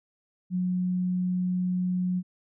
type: tone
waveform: sine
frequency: 181.6 Hz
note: F#3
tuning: 32 cents flat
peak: -24 dBFS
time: 0.5-2.23 s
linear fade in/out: 50 ms
effects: none